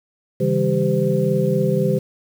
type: tone cluster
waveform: sine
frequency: 138.1 / 162.1 / 199.2 / 391.7 / 512 Hz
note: C#3 / E3 / G3 / G4 / C5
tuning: -6 / -29 / +28 / -1 / -38 cents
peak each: -22 dBFS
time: 0.4-1.99 s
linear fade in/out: 10 ms
effects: 7-bit